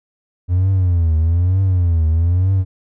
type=tone with vibrato; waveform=triangle; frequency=87.31 Hz; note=F2; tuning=in tune; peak=-9 dBFS; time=0.48-2.65 s; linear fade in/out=50 ms; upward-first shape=triangle; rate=1.1 Hz; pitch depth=190 cents each way; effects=tanh soft clip ceiling -6 dBFS